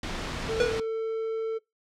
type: noise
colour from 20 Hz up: pink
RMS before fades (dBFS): -33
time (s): 0.03-0.8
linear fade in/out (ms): 2
type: tone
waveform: triangle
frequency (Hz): 446.5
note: A4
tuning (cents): +25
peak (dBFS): -25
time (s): 0.48-1.59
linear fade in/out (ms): 20
type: tone with exponential decay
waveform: square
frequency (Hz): 486.1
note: B4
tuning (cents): -28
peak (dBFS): -19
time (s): 0.6-0.87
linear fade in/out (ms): 2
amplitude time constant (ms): 57
effects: noise-tail reverb RT60 0.2 s tail -23 dB re dry + low-pass 5000 Hz 12 dB/octave